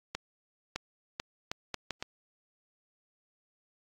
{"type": "accelerating click train", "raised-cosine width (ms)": 0.2, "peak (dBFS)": -16, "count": 7, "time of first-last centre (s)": [0.15, 2.025], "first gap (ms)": 610, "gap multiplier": 0.72, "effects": ["AAC 48 kbps"]}